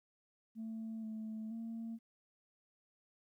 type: tone with pitch steps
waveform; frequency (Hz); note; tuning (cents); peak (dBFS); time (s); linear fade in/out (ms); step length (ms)
sine; 223 / 219 / 227.5; A3 / A3 / A#3; +23 / -8 / -42; -39; 0.55-1.99; 50; 480
effects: tanh soft clip ceiling -38 dBFS + 13-bit